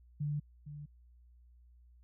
sine tone with echo, 147.2 Hz, D3, 4 cents sharp, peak -32 dBFS, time 0.2-0.4 s, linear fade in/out 10 ms, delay 460 ms, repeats 1, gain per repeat -11 dB, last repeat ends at 0.86 s, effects added 60 Hz sine -58 dBFS peak until 2.03 s

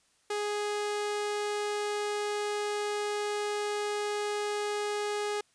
sawtooth tone, 415.3 Hz, G#4, in tune, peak -26 dBFS, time 0.3-5.41 s, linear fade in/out 5 ms, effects white hiss -68 dBFS RMS until 5.54 s + resampled to 22050 Hz

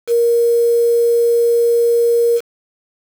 sine tone with quantisation, 470 Hz, A#4, 14 cents sharp, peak -10 dBFS, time 0.07-2.41 s, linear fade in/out 50 ms, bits 5, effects none

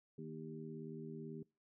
harmonic tone with a mistuned harmonic, 78.3 Hz, D#2, 11 cents sharp, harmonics 2 / 3 / 4 / 5, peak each -49 / -50 / -55 / -51 dBFS, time 0.18-1.43 s, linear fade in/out 5 ms, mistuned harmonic 5, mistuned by +19 cents, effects noise-tail reverb RT60 0.3 s tail -24 dB re dry

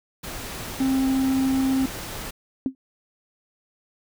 pink noise, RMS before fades -34 dBFS, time 0.23-2.31 s, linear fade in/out 10 ms
triangle tone, 265.2 Hz, C4, 23 cents sharp, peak -17 dBFS, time 0.8-1.86 s, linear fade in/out 5 ms
sine tone with exponential decay, 263.7 Hz, C4, 14 cents sharp, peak -16 dBFS, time 2.66-2.75 s, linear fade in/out 1 ms, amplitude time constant 18 ms
effects none

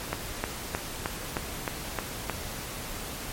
click train, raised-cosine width 0.5 ms, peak -12 dBFS, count 8, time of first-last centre 0.13-2.297 s, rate 3.23 Hz, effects pink hiss -37 dBFS RMS until 3.32 s + MP3 64 kbps

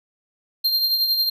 square tone with tremolo, 4186 Hz, C8, in tune, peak -16 dBFS, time 0.64-1.3 s, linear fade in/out 10 ms, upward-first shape triangle, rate 11 Hz, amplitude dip 55%, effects none

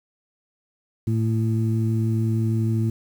harmonic tone, 111.7 Hz, A2, 27 cents sharp, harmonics 1 / 2 / 3, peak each -20 / -26 / -30 dBFS, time 1.07-2.9 s, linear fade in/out 5 ms, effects 8-bit

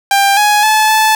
sawtooth tone with pitch steps, 794 / 835 / 864 / 871 Hz, G5 / G#5 / A5 / A5, +22 / +9 / -32 / -18 cents, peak -4 dBFS, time 0.11-1.15 s, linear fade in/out 2 ms, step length 260 ms, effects none

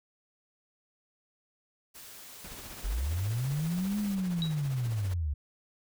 white noise, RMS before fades -48 dBFS, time 1.94-4.16 s, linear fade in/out 20 ms
pink noise with tremolo, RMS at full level -44 dBFS, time 2.44-5.14 s, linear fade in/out 5 ms, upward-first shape triangle, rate 15 Hz, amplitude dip 60%
sine linear two-way sweep, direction up then down, 40 to 211 to 68.4 Hz, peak -28 dBFS, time 2.84-5.34 s, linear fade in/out 10 ms, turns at 3.99 s
sine tone with exponential decay, 3859 Hz, B7, 41 cents flat, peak -29 dBFS, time 4.42-4.59 s, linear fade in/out 0 ms, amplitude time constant 35 ms
effects none

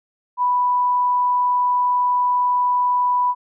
sine tone, 987.8 Hz, B5, in tune, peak -15 dBFS, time 0.37-3.35 s, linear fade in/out 50 ms, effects none

